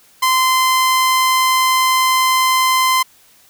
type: tone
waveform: sawtooth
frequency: 1035 Hz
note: C6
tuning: 19 cents flat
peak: -8 dBFS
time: 0.22-3.03 s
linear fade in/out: 10 ms
effects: white hiss -50 dBFS RMS until 3.49 s